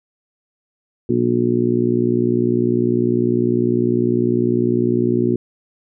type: harmonic tone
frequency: 60 Hz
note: B1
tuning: 49 cents flat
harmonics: 2 / 3 / 4 / 5 / 6 / 7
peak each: -23 / -27 / -19 / -23 / -18 / -28 dBFS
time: 1.09-5.36 s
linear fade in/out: 5 ms
effects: none